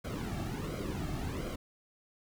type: noise with flanger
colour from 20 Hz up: brown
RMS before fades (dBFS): -37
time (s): 0.04-1.56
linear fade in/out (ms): 10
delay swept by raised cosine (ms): 1.1 to 2.07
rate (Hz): 1.4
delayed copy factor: -0.75
effects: none

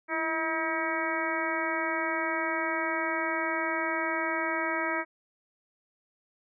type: harmonic tone with a mistuned harmonic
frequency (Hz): 320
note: D#4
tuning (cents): +49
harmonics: 1 / 2 / 3 / 4 / 5 / 6 / 7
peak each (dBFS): -35 / -35 / -35 / -35 / -35 / -35 / -35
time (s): 0.08-5.05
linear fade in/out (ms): 50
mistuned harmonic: 1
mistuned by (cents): +62
effects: none

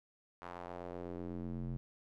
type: tone with band-pass filter sweep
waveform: square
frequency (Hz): 44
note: F1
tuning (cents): +14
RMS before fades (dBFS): -43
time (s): 0.42-1.77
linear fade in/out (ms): 0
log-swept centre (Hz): 1100 to 150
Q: 1.5
effects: none

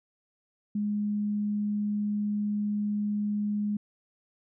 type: tone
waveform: sine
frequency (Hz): 207.7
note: G#3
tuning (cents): 0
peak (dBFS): -26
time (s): 0.75-3.77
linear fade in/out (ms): 5
effects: none

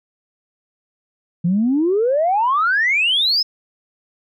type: exponential sweep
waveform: sine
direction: up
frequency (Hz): 164.81 to 5274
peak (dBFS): -13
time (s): 1.44-3.43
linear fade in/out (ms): 10
effects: tanh soft clip ceiling -9 dBFS

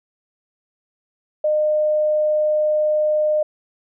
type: tone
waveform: sine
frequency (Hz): 609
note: D#5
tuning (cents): -37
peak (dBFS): -15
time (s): 1.44-3.43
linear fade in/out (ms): 5
effects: none

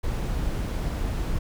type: noise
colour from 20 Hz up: brown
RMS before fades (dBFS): -27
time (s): 0.03-1.39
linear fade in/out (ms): 10
effects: none

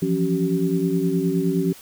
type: tone cluster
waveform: sine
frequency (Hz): 169.1 / 178.7 / 276.3 / 382.2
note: E3 / F3 / C#4 / G4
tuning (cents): +44 / +40 / -6 / -44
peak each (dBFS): -24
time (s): 0.02-1.73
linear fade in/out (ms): 5
effects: white hiss -45 dBFS RMS until 1.81 s

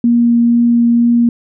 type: tone with vibrato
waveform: sine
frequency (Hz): 236.2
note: A#3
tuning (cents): +23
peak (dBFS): -7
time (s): 0.04-1.29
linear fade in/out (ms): 2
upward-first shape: triangle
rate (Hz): 2.1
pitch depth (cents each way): 8
effects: none

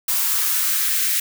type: noise with high-pass filter sweep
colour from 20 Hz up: blue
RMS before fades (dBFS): -20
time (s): 0.08-1.2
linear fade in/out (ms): 5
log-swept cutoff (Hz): 910 to 1900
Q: 2
effects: none

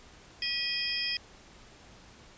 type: tone cluster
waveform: sine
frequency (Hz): 1938 / 2486 / 3234 / 4877 / 5230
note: B6 / D#7 / G#7 / D#8 / E8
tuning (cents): -33 / -2 / -47 / -35 / -15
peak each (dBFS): -39 / -36 / -36 / -35 / -35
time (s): 0.42-1.17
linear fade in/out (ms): 2
effects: pink hiss -54 dBFS RMS until 2.37 s + resampled to 16000 Hz

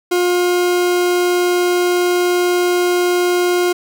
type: tone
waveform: 40% pulse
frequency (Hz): 355.8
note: F4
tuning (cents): +32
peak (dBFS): -12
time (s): 0.11-3.73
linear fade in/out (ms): 10
effects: none

